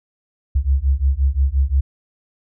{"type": "beating tone pair", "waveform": "sine", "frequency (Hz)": [65.41, 71.11], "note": ["C2", "C#2"], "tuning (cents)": [0, 45], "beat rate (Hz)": 5.7, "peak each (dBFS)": -17, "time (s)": [0.55, 1.81], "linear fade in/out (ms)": 10, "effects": []}